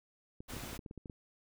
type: clicks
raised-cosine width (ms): 3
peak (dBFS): -33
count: 11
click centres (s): 0.405 / 0.536 / 0.567 / 0.637 / 0.731 / 0.792 / 0.862 / 0.911 / 0.977 / 1.058 / 1.098
type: noise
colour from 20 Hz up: pink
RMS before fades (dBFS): -45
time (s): 0.48-0.78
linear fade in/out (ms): 20
effects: none